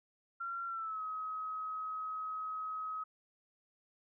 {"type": "tone with pitch glide", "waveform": "sine", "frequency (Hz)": [1371, 1271.8], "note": ["F6", "D#6"], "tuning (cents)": [-32, 38], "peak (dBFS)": -37, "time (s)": [0.4, 3.04], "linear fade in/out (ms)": 10, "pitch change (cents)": -130, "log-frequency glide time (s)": [0.67, 1.02], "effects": []}